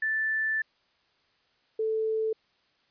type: tone pair in turn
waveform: sine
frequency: 1760 / 440 Hz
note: A6 / A4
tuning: 0 / 0 cents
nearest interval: 2 octaves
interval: 2400 cents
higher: first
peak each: -25 dBFS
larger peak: neither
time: 0.02-0.62 / 1.79-2.33 s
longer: first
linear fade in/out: 5 ms
effects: white hiss -68 dBFS RMS until 2.9 s + resampled to 11025 Hz